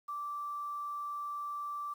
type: tone with quantisation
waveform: sine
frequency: 1168 Hz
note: D6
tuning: 10 cents flat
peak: -36 dBFS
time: 0.08-1.94 s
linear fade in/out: 10 ms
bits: 10
effects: none